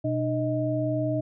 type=tone cluster; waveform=sine; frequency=124.6 / 302.6 / 628 Hz; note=B2 / D#4 / D#5; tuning=+16 / -48 / +16 cents; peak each=-28 dBFS; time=0.04-1.21 s; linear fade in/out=10 ms; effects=none

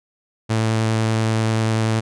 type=tone; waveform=sawtooth; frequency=111.2 Hz; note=A2; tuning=19 cents sharp; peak=-13 dBFS; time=0.49-2.01 s; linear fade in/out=20 ms; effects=resampled to 22050 Hz

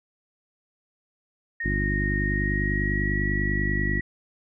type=tone with pitch glide; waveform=sine; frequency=1853 to 1929.5 Hz; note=A#6 to B6; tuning=-11 to -41 cents; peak=-27 dBFS; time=1.6-4.01 s; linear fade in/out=5 ms; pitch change=+70 cents; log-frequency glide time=2.25-3.25 s
type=harmonic tone; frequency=50.1 Hz; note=G1; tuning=38 cents sharp; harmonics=1 / 2 / 3 / 4 / 5 / 6 / 7; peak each=-27 / -30 / -32 / -33 / -34 / -35 / -35 dBFS; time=1.64-4.01 s; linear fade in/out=20 ms
effects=none

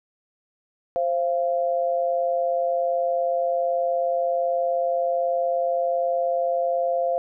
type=tone pair together; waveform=sine; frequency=525.7 / 687 Hz; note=C5 / F5; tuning=+8 / -29 cents; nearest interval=perfect fourth; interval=463 cents; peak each=-23 dBFS; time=0.96-7.18 s; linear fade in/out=0 ms; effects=none

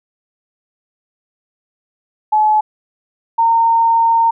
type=tone pair in turn; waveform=sine; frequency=856 / 916.7 Hz; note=A5 / A#5; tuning=-48 / -29 cents; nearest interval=minor second; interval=119 cents; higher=second; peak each=-9 dBFS; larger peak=neither; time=2.32-2.61 / 3.38-4.31 s; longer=second; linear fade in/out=10 ms; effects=none

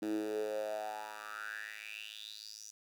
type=tone with high-pass filter sweep; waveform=10% pulse; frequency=106.7 Hz; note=G#2; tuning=47 cents sharp; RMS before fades=-41 dBFS; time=0.02-2.71 s; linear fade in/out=5 ms; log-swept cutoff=280 to 6200 Hz; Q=7; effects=none

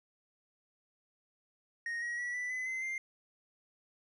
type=tone with pitch steps; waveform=triangle; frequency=1864.7 / 1901.7 / 1939.4 / 1977.9 / 2017 / 2057 / 2098 Hz; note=A#6 / A#6 / B6 / B6 / B6 / C7 / C7; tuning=0 / +34 / -32 / +2 / +36 / -30 / +4 cents; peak=-33 dBFS; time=1.86-2.98 s; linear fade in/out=2 ms; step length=160 ms; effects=resampled to 24000 Hz

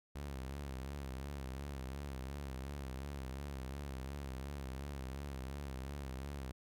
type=tone with vibrato; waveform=sawtooth; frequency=68.1 Hz; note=C#2; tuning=30 cents flat; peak=-38 dBFS; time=0.15-6.52 s; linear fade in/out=10 ms; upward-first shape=sine; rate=2.8 Hz; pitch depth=94 cents each way; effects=none

